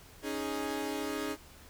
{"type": "chord", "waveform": "sawtooth", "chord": "C# suspended second", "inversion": "none", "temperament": "equal", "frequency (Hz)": [277.2, 311.1, 415.3], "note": ["C#4", "D#4", "G#4"], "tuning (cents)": [0, 0, 0], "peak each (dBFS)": -34, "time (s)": [0.22, 1.37], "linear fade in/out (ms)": 50, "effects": ["added 74 Hz sine -59 dBFS peak until 1.69 s", "pink hiss -55 dBFS RMS until 1.69 s"]}